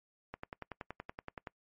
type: click train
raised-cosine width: 0.5 ms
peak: -26 dBFS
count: 13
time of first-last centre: 0.34-1.472 s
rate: 10.6 Hz
effects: noise-tail reverb RT60 0.1 s tail -24 dB re dry + MP3 32 kbps